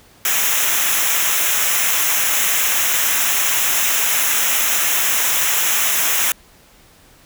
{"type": "noise with comb filter", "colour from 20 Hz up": "white", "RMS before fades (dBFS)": -17, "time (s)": [0.25, 6.32], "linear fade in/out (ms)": 2, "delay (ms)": 0.22, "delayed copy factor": -0.75, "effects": ["pink hiss -49 dBFS RMS until 7.25 s"]}